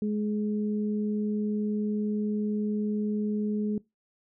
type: tone pair together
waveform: sine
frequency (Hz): 210 / 421.1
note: G#3 / G#4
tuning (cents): +19 / +24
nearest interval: octave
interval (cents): 1205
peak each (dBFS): -26 / -34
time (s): 0.02-3.78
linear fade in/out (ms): 2
effects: noise-tail reverb RT60 0.2 s tail -22 dB re dry